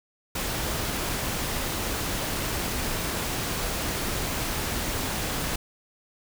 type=noise; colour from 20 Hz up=pink; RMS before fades=-29 dBFS; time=0.35-5.56 s; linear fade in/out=5 ms; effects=none